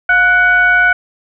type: tone with frequency modulation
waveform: sine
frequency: 1480 Hz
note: F#6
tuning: in tune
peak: -7 dBFS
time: 0.09-0.93 s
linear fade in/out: 5 ms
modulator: 769 Hz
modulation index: 0.59
effects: none